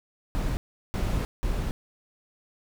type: noise bursts at uneven times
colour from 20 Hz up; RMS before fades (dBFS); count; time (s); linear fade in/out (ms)
brown; -27; 3; 0.35-0.57 / 0.94-1.25 / 1.43-1.71; 0
effects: none